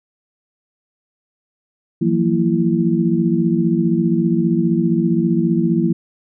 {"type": "tone cluster", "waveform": "sine", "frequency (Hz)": [165.9, 181, 229.8, 333.8], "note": ["E3", "F#3", "A#3", "E4"], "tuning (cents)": [11, -38, -25, 22], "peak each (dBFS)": -19, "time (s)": [2.01, 5.93], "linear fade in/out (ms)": 10, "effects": []}